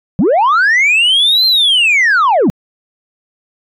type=linear two-way sweep; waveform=sine; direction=up then down; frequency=149.6 to 4186 to 149.6 Hz; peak=-5 dBFS; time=0.19-2.5 s; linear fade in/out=0 ms; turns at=1.46 s; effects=tanh soft clip ceiling -6 dBFS